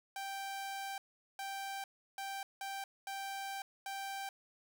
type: tone bursts at uneven times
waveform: sawtooth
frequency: 784 Hz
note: G5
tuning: in tune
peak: -36 dBFS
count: 6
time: 0.16-0.98 / 1.39-1.84 / 2.18-2.43 / 2.61-2.84 / 3.07-3.62 / 3.86-4.29 s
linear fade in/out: 2 ms
effects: none